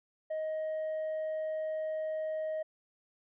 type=tone with tanh clipping; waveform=sine; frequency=627 Hz; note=D#5; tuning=13 cents sharp; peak=-33 dBFS; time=0.3-2.63 s; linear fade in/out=10 ms; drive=2 dB; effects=none